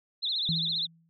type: tone with vibrato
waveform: sine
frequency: 3823 Hz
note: A#7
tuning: 43 cents sharp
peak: -27 dBFS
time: 0.22-0.87 s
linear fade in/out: 20 ms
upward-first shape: triangle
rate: 15 Hz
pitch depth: 210 cents each way
type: tone with exponential decay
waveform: sine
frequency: 164.81 Hz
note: E3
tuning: in tune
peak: -26 dBFS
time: 0.49-1.09 s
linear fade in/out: 0 ms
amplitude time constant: 130 ms
effects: none